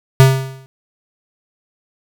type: tone with exponential decay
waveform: square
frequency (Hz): 133.1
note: C3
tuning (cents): +30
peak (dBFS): -3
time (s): 0.2-0.66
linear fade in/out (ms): 0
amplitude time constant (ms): 100
effects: none